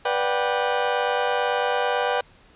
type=chord; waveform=30% pulse; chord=G major seventh; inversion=first; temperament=just; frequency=490 / 588 / 735 / 784 Hz; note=B4 / D5 / F#5 / G5; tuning=-14 / +2 / -12 / 0 cents; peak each=-22 / -25 / -27 / -23 dBFS; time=0.05-2.21 s; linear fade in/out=5 ms; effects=pink hiss -54 dBFS RMS until 2.55 s + resampled to 8000 Hz